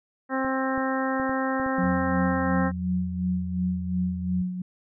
harmonic tone, 264.2 Hz, C4, 17 cents sharp, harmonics 1 / 2 / 3 / 4 / 5 / 6 / 7, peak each -27 / -30 / -32 / -33 / -34 / -35 / -35 dBFS, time 0.29-2.72 s, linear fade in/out 50 ms
clicks, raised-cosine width 3 ms, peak -26 dBFS, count 8, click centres 0.448 / 0.778 / 1.199 / 1.295 / 1.599 / 1.663 / 1.783 / 1.851 s
sine tone with tremolo, 181.8 Hz, F#3, 30 cents flat, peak -22 dBFS, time 1.78-4.62 s, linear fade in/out 5 ms, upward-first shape sine, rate 2.8 Hz, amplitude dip 60%
sine tone, 84 Hz, E2, 33 cents sharp, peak -32 dBFS, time 1.83-4.42 s, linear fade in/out 5 ms
effects none

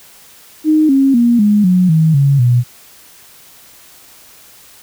sine tone with pitch steps, 309.7 / 271.2 / 237.4 / 207.9 / 182.03 / 159.39 / 139.56 / 122.2 Hz, D#4 / C#4 / A#3 / G#3 / F#3 / D#3 / C#3 / B2, -8 / -38 / +32 / +2 / -28 / +42 / +12 / -18 cents, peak -7 dBFS, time 0.64-2.64 s, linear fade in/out 50 ms, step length 250 ms, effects white hiss -42 dBFS RMS until 4.82 s

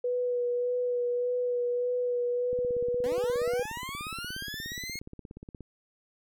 sine tone with vibrato, 490 Hz, B4, 14 cents flat, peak -26 dBFS, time 0.04-3.63 s, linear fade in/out 5 ms, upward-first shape sine, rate 1.7 Hz, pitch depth 17 cents each way
click train, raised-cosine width 3 ms, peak -30 dBFS, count 53, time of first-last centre 2.53-5.607 s, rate 16.9 Hz
20% pulse linear sweep, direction up, 233.1 to 2174 Hz, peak -31 dBFS, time 3.04-4.99 s, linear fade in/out 0 ms
effects none

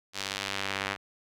sawtooth tone with band-pass filter sweep, 98 Hz, G2, in tune, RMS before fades -34 dBFS, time 0.13-0.97 s, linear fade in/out 50 ms, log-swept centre 4600 to 2000 Hz, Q 0.99, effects none

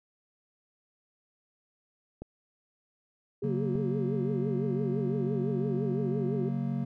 clicks, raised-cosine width 2 ms, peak -26 dBFS, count 2, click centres 2.22 / 3.755 s
sine tone with vibrato, 392 Hz, G4, in tune, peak -31 dBFS, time 3.42-6.49 s, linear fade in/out 5 ms, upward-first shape triangle, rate 5.9 Hz, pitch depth 170 cents each way
triangle chord, F# major, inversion second, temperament just, 138.75 / 185 / 231.2 Hz, C#3 / F#3 / A#3, +2 / 0 / -14 cents, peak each -30 / -33 / -31 dBFS, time 3.43-6.85 s, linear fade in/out 10 ms
effects none

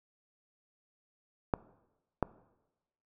clicks, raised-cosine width 1 ms, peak -13 dBFS, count 2, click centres 1.538 / 2.227 s, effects noise-tail reverb RT60 1.0 s tail -20 dB re dry

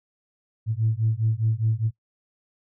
sine beating tone pair, 108.8 / 113.7 Hz, A2 / A#2, -19 / -43 cents, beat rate 4.9 Hz, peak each -23 dBFS, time 0.66-1.91 s, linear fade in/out 50 ms, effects noise-tail reverb RT60 0.1 s tail -20 dB re dry + tanh soft clip ceiling -13 dBFS

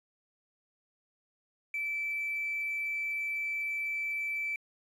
sine tone with quantisation, 2321 Hz, D7, 21 cents flat, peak -31 dBFS, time 1.74-4.56 s, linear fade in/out 2 ms, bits 9, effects resampled to 32000 Hz

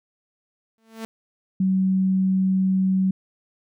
sawtooth tone with exponential growth, 223.7 Hz, A3, 29 cents sharp, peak -24 dBFS, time 0.78-1.05 s, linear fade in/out 0 ms, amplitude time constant 57 ms
sine tone, 189.1 Hz, F#3, 38 cents sharp, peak -17 dBFS, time 1.6-3.11 s, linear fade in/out 5 ms
effects none

